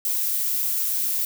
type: noise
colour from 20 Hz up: violet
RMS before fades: -24 dBFS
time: 0.05-1.25 s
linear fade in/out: 2 ms
effects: none